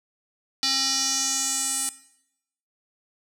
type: tone with band-pass filter sweep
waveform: square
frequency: 268.4 Hz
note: C4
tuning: 44 cents sharp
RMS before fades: -25 dBFS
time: 0.63-1.89 s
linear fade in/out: 0 ms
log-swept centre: 4600 to 8900 Hz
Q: 3.6
effects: noise-tail reverb RT60 0.8 s tail -18 dB re dry